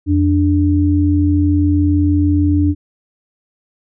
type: tone pair together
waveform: sine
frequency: 86.86 / 293.7 Hz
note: F2 / D4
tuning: -9 / 0 cents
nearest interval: octave + major sixth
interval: 2109 cents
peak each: -13 dBFS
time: 0.06-2.75 s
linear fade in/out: 50 ms
effects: none